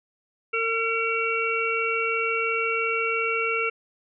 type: harmonic tone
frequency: 454.3 Hz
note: A#4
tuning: 45 cents flat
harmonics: 1 / 3 / 5 / 6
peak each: -28 / -28 / -28 / -28 dBFS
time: 0.53-3.7 s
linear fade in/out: 10 ms
effects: none